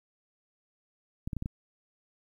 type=clicks; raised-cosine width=5 ms; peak=-21 dBFS; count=5; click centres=1.275 / 1.332 / 1.367 / 1.424 / 1.459 s; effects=10-bit